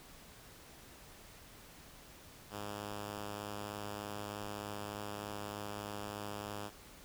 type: tone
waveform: 5% pulse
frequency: 103.3 Hz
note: G#2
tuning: 9 cents flat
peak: -30 dBFS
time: 2.5-6.71 s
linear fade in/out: 50 ms
effects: pink hiss -56 dBFS RMS until 7.04 s